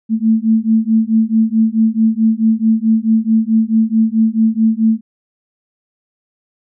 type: beating tone pair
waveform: sine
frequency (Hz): 219.9 / 224.5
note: A3 / A3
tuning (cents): -1 / +35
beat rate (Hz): 4.6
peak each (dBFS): -13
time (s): 0.09-5.01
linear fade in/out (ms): 50
effects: none